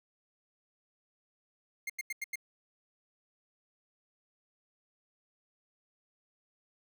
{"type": "tone bursts", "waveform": "45% pulse", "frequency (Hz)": 2122, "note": "C7", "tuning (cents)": 24, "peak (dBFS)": -34, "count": 5, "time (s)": [1.87, 2.357], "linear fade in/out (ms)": 5, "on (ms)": 27, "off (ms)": 88, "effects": []}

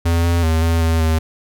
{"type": "tone with pitch steps", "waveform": "square", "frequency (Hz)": [84.2, 85.3, 80.6, 82.9, 81.7, 80.1], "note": ["E2", "F2", "E2", "E2", "E2", "E2"], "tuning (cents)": [37, -40, -38, 10, -15, -49], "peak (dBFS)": -14, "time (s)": [0.05, 1.19], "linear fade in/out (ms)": 10, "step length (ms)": 190, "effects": []}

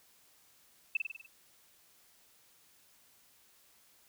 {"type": "tone with echo", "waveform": "sine", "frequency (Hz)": 2637, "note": "E7", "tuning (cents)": 0, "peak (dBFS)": -26, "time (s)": [0.95, 0.97], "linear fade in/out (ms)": 5, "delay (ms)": 49, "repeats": 6, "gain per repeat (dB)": -4, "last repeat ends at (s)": 1.264, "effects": ["white hiss -65 dBFS RMS until 4.08 s"]}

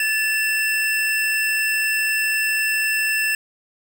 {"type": "tone pair together", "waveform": "square", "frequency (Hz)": [1740, 2692], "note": ["A6", "E7"], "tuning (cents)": [-20, 36], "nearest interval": "minor sixth", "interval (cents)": 756, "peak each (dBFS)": -22, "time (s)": [0, 3.35], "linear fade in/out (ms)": 2, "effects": []}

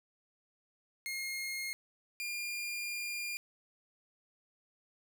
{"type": "tone pair in turn", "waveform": "sawtooth", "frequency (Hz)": [2144, 2407], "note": ["C7", "D7"], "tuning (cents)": [42, 42], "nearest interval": "major second", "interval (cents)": 200, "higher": "second", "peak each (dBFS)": [-33, -33], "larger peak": "neither", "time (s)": [[1.06, 1.73], [2.2, 3.37]], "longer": "second", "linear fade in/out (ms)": 0, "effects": []}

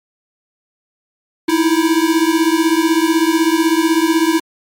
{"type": "beating tone pair", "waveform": "square", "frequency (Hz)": [317.6, 333.6], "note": ["D#4", "E4"], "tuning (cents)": [36, 21], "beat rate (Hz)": 16, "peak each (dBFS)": -15, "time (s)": [1.48, 4.4], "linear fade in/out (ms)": 10, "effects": ["MP3 64 kbps"]}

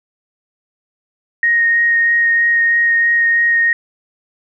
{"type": "tone with vibrato", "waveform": "sine", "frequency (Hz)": 1864.7, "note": "A#6", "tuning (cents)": 0, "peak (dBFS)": -10, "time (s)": [1.43, 3.73], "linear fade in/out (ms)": 2, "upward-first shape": "sine", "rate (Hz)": 3.1, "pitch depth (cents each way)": 9, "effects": []}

